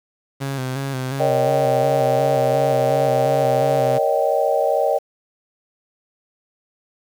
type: tone with vibrato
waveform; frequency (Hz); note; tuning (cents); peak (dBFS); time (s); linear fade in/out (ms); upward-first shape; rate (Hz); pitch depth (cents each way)
sawtooth; 133.2; C3; +31; -19; 0.4-3.99; 20; square; 2.8; 50
type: chord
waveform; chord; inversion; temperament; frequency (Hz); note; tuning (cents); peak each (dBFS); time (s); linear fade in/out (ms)
sine; Eb dominant seventh; second; just; 466.7 / 560 / 622.3 / 777.8; Bb4 / Db5 / Eb5 / G5; +2 / +18 / 0 / -14; -23 / -20 / -20 / -22; 1.19-4.99; 20
effects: 7-bit